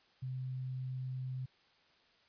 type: tone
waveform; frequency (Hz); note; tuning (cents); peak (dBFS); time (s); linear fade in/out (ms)
sine; 129.2; C3; -21; -37; 0.22-1.46; 10
effects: white hiss -68 dBFS RMS until 2.28 s + resampled to 11025 Hz